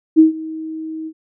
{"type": "tone with ADSR envelope", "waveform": "sine", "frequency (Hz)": 317.5, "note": "D#4", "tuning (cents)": 35, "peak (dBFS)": -3, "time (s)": [0.16, 1.13], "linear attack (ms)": 31, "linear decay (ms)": 130, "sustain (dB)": -21, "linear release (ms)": 61, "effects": []}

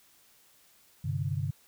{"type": "chord", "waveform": "sine", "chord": "G suspended fourth", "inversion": "none", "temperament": "equal with one note detuned", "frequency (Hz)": [98, 130.81, 148.2], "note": ["G2", "C3", "D3"], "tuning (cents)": [0, 0, 16], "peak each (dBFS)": -33, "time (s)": [1.04, 1.51], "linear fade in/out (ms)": 10, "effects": ["white hiss -62 dBFS RMS until 1.67 s"]}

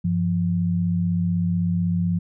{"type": "tone pair together", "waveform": "sine", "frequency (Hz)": [97.2, 173.19], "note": ["G2", "F3"], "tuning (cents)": [-14, -14], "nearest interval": "minor seventh", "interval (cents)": 1000, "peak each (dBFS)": [-25, -20], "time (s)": [0.04, 2.19], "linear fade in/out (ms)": 10, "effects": []}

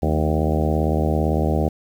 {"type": "harmonic tone with a mistuned harmonic", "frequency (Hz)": 77.78, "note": "D#2", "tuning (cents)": 0, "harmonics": [1, 2, 3, 4, 5, 6, 7, 8, 9, 10], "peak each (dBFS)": [-21, -24, -26, -27, -28, -29, -29, -30, -31, -31], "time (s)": [0.02, 1.69], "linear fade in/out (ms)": 10, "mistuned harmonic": 3, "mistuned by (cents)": -74, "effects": ["8-bit"]}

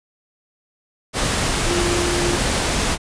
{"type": "tone in noise", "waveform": "sine", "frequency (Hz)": 349.2, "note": "F4", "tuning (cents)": 0, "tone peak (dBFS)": -21, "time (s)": [1.66, 2.39], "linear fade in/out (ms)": 50, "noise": "pink", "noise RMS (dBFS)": -20, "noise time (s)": [1.13, 2.98], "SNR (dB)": -4, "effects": ["resampled to 22050 Hz"]}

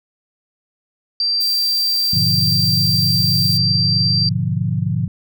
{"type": "tone", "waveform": "sine", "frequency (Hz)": 4699, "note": "D8", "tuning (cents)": 0, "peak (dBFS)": -15, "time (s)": [1.2, 4.29], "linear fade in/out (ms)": 2}
{"type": "noise", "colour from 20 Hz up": "violet", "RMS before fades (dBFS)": -28, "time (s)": [1.4, 3.58], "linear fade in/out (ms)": 10}
{"type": "chord", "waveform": "sine", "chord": "G# diminished seventh", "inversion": "none", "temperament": "equal", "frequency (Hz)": [103.83, 123.47, 146.83, 174.61], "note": ["G#2", "B2", "D3", "F3"], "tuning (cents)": [0, 0, 0, 0], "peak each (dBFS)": -22, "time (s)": [2.13, 5.08], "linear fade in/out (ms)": 5}
{"effects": []}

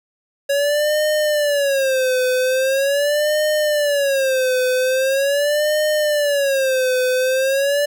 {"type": "tone with vibrato", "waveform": "square", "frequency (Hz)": 556, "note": "C#5", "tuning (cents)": 5, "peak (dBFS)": -16, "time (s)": [0.49, 7.86], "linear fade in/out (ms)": 10, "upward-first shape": "sine", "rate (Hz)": 0.42, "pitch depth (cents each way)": 160, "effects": []}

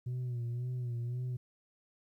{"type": "tone with vibrato", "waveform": "sine", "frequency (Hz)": 122.2, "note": "B2", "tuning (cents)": -18, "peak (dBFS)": -31, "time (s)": [0.06, 1.37], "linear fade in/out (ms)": 10, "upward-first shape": "sine", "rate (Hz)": 1.9, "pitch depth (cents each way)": 58, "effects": ["tanh soft clip ceiling -33 dBFS", "12-bit"]}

